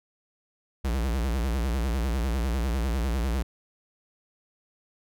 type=tone with vibrato; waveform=square; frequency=61.74 Hz; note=B1; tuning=in tune; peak=-25 dBFS; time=0.84-3.43 s; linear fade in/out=10 ms; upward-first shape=sine; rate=10 Hz; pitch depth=200 cents each way; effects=none